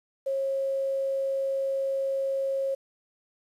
sine tone with quantisation, 542 Hz, C#5, 39 cents flat, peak -25 dBFS, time 0.26-2.75 s, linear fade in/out 10 ms, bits 9, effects resampled to 32000 Hz

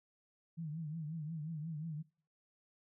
sine tone with vibrato, 157.3 Hz, D#3, 19 cents sharp, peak -39 dBFS, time 0.57-2.03 s, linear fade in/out 20 ms, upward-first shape triangle, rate 5.6 Hz, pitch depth 130 cents each way, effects noise-tail reverb RT60 0.5 s tail -23 dB re dry

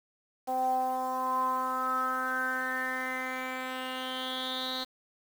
10% pulse tone with low-pass filter sweep, 257.7 Hz, C4, 26 cents flat, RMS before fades -32 dBFS, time 0.47-4.85 s, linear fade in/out 20 ms, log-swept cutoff 710 to 4100 Hz, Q 8, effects 8-bit

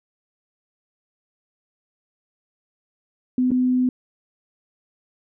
sine tone with dropouts, 252.7 Hz, B3, 40 cents sharp, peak -16 dBFS, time 3.38-3.89 s, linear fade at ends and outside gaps 2 ms, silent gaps 3.507-3.516 s, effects none

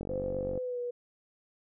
click train, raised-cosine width 2 ms, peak -24 dBFS, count 28, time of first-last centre 0.01-0.576 s, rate 47.7 Hz
sine tone with pitch glide, 515 to 486.1 Hz, C5 to B4, -28 to -28 cents, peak -32 dBFS, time 0.09-0.91 s, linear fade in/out 10 ms, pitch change -100 cents, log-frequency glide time 0.53-0.8 s
effects none

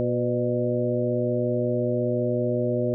harmonic tone with a mistuned harmonic, 121.1 Hz, B2, 34 cents flat, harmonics 1 / 2 / 3 / 4 / 5, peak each -28 / -28 / -28 / -28 / -28 dBFS, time 0-2.94 s, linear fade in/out 0 ms, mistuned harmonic 4, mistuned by +55 cents, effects none

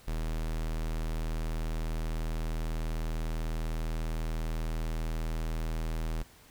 square tone, 40.03 Hz, D#1, 50 cents sharp, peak -31 dBFS, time 0.07-6.23 s, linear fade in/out 10 ms, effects pink hiss -57 dBFS RMS until 6.5 s

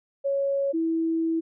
sine tone pair in turn, 554.4 / 326.8 Hz, C#5 / E4, 0 / -15 cents, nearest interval major sixth, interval 915 cents, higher first, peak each -22 dBFS, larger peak neither, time 0.24-0.73 / 0.73-1.41 s, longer second, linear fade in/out 20 ms, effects none

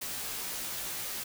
white noise with comb filter, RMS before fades -37 dBFS, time 0.01-1.24 s, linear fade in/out 10 ms, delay 14 ms, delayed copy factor -0.9, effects none

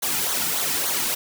white noise with flanger, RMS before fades -24 dBFS, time 0.02-1.15 s, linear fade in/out 10 ms, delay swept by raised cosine 0.38 to 1.88 ms, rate 3.5 Hz, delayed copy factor -0.65, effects none

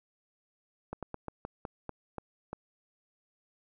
slowing click train, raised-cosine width 1 ms, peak -23 dBFS, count 9, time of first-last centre 0.93-2.53 s, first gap 97 ms, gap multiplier 1.2, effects none

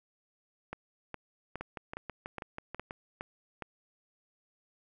two click trains, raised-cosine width 0.5 ms, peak -24 / -23 dBFS, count 9 / 8, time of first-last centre 1.61-2.909 / 0.73-3.623 s, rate 6.16 / 2.42 Hz, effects none

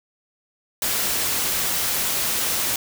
white noise, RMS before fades -23 dBFS, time 0.82-2.76 s, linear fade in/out 2 ms, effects none

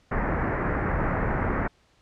pink low-pass noise, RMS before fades -26 dBFS, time 0.11-1.68 s, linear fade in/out 10 ms, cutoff 2000 Hz, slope 48 dB/octave, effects pink hiss -63 dBFS RMS until 2.01 s + low-pass 6000 Hz 12 dB/octave

